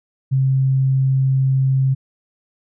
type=tone; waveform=sine; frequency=133.3 Hz; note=C3; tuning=33 cents sharp; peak=-13 dBFS; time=0.31-1.95 s; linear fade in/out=20 ms; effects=none